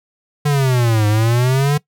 square exponential two-way sweep, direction down then up, 149.2 to 103.83 to 149.2 Hz, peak -13 dBFS, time 0.45-1.78 s, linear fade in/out 10 ms, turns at 1.07 s, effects noise-tail reverb RT60 0.1 s tail -21 dB re dry

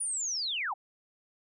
sine linear sweep, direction down, 9800 to 690 Hz, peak -30 dBFS, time 0-0.74 s, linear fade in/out 10 ms, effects none

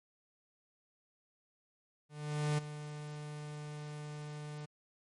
45% pulse tone with ADSR envelope, 149.2 Hz, D3, 28 cents sharp, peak -29 dBFS, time 2.09-4.66 s, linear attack 490 ms, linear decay 14 ms, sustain -13 dB, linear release 13 ms, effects MP3 48 kbps

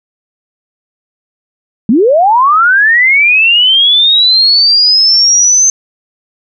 sine linear sweep, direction up, 195.2 to 6272 Hz, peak -4 dBFS, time 1.89-5.7 s, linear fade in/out 2 ms, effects none

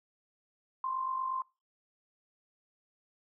sine tone with amplitude modulation, 1046.5 Hz, C6, in tune, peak -29 dBFS, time 0.84-1.42 s, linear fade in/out 2 ms, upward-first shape sine, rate 48.4 Hz, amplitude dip 55%, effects noise-tail reverb RT60 0.3 s tail -25 dB re dry

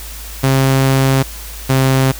sawtooth tone pair in turn, 134.1 / 132.71 Hz, C3 / C3, +43 / +25 cents, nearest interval unison, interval 18 cents, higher first, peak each -6 dBFS, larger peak neither, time 0.43-1.23 / 1.69-2.12 s, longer first, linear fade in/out 10 ms, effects added 53 Hz sine -29 dBFS peak until 2.19 s + white hiss -32 dBFS RMS until 2.19 s

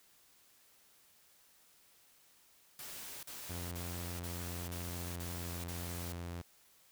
white noise bursts, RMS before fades -47 dBFS, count 7, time 2.79-6.122 s, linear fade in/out 2 ms, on 440 ms, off 42 ms
sawtooth tone with pitch glide, 87 to 86.4 Hz, F2 to F2, -6 to -18 cents, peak -37 dBFS, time 3.49-6.42 s, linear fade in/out 10 ms, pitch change -12 cents, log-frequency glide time 5.14-5.21 s
effects white hiss -66 dBFS RMS until 6.91 s

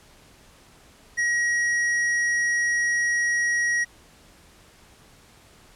triangle tone with hard clipping, 1900 Hz, A#6, 33 cents sharp, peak -22 dBFS, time 1.17-3.85 s, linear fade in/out 20 ms, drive 11 dB, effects pink hiss -53 dBFS RMS until 5.75 s + low-pass 11000 Hz 12 dB/octave

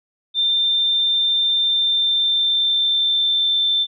sine tone with pitch glide, 3586 to 3553 Hz, A7 to A7, +32 to +16 cents, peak -15 dBFS, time 0.34-3.87 s, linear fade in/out 50 ms, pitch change -16 cents, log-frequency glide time 1.56-3.67 s, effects none

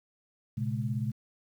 sine tone cluster, 116.2 / 133.6 / 211.5 Hz, A#2 / C3 / G#3, -5 / +36 / +32 cents, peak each -32 / -33 / -35 dBFS, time 0.57-1.12 s, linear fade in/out 10 ms, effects 10-bit

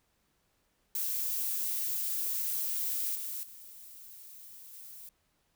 violet noise with level steps, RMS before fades -33 / -38 / -50 / -48 dBFS, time 0.95-5.09 s, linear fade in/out 2 ms, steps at 3.15 / 3.43 / 4.73 s, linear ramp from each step 2 ms, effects pink hiss -74 dBFS RMS until 5.55 s

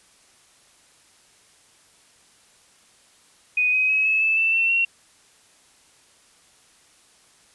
sine tone with pitch steps, 2489 / 2522 / 2556 / 2590 / 2625 / 2660 / 2696 / 2732 Hz, D#7 / D#7 / D#7 / E7 / E7 / E7 / E7 / F7, 0 / +23 / +46 / -31 / -8 / +15 / +38 / -39 cents, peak -17 dBFS, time 3.57-4.85 s, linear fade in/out 5 ms, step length 160 ms, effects white hiss -56 dBFS RMS until 7.54 s + resampled to 24000 Hz

